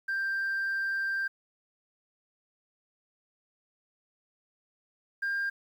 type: tone pair in turn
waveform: sine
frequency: 1579 / 1600.1 Hz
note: G6 / G6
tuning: +12 / +35 cents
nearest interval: unison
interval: 23 cents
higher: second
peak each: -26 dBFS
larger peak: neither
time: 0.08-1.28 / 5.22-5.5 s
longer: first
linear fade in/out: 10 ms
effects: tanh soft clip ceiling -26 dBFS + 10-bit

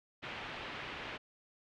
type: low-pass noise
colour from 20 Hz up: white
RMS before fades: -44 dBFS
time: 0.22-1.18 s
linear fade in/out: 20 ms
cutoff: 3000 Hz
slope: 24 dB/octave
effects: none

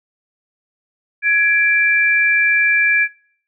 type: tone pair together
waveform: sine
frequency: 1671.6 / 2349 Hz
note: G#6 / D7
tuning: +11 / 0 cents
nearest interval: tritone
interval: 589 cents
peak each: -15 dBFS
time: 1.22-3.08 s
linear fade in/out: 50 ms
effects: noise-tail reverb RT60 0.6 s tail -21 dB re dry

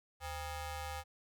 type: ring-modulated tone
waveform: sawtooth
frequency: 440 Hz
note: A4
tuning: in tune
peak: -33 dBFS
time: 0.2-1.04 s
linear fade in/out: 50 ms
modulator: 363 Hz
effects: none

